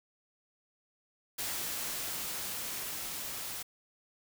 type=noise with level ramp; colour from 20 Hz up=white; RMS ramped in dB=-36 to -40 dBFS; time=1.38-3.63 s; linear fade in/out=10 ms; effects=none